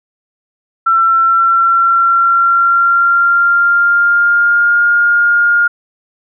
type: tone with pitch glide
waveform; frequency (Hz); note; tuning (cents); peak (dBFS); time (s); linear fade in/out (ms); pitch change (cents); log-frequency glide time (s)
sine; 1346 to 1416.2; E6 to F6; +36 to +24; -7; 0.86-5.68; 10; +88; 0.98-4.83
effects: none